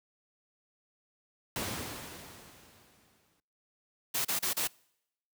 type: noise with exponential decay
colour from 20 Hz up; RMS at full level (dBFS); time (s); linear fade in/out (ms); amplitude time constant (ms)
pink; -33; 1.56-3.4; 1; 400
type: noise bursts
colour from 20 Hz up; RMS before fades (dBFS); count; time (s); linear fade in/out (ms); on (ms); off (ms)
white; -31; 4; 4.14-4.676; 10; 110; 32
effects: noise-tail reverb RT60 0.8 s tail -26 dB re dry + high-pass 80 Hz 12 dB/octave